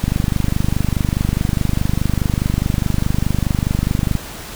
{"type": "click train", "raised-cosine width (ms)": 5, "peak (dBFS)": -4, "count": 103, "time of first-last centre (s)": [0.04, 4.153], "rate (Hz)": 24.8, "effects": ["pink hiss -32 dBFS RMS until 4.55 s"]}